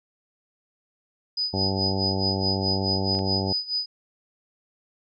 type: tone with tremolo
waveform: sine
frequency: 4978 Hz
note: D#8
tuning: in tune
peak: -22 dBFS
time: 1.37-3.86 s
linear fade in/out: 5 ms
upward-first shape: sine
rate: 4.7 Hz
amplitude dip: 85%
type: harmonic tone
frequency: 96.3 Hz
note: G2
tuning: 30 cents flat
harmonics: 1 / 2 / 3 / 4 / 5 / 6 / 7 / 8 / 9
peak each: -28 / -29 / -33 / -32 / -36 / -37 / -38 / -37 / -37 dBFS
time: 1.53-3.53 s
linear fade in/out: 10 ms
type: clicks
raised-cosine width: 0.2 ms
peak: -28 / -26 dBFS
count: 2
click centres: 3.151 / 3.191 s
effects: none